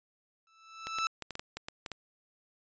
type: tone with exponential growth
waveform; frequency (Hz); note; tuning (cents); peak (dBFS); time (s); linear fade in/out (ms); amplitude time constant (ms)
sawtooth; 1318.5; E6; 0; -23; 0.47-1.07; 1; 130
type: clicks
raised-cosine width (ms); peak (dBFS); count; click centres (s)
0.2; -21; 10; 0.87 / 0.986 / 1.223 / 1.307 / 1.354 / 1.395 / 1.57 / 1.685 / 1.862 / 1.917
effects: resampled to 16000 Hz